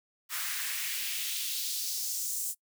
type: noise with high-pass filter sweep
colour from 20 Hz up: white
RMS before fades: -34 dBFS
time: 0.29-2.55 s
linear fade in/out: 50 ms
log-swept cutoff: 1300 to 8000 Hz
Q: 1.8
effects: noise-tail reverb RT60 0.1 s tail -23 dB re dry